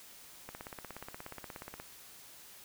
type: click train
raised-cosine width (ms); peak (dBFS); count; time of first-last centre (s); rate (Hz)
0.5; -28; 23; 0.49-1.8; 16.8
effects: white hiss -54 dBFS RMS until 2.64 s